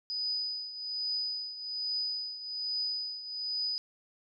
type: tone with tremolo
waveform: sine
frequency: 4978 Hz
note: D#8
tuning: in tune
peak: -29 dBFS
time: 0.1-3.78 s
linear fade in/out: 0 ms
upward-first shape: triangle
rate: 1.2 Hz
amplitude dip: 75%
effects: none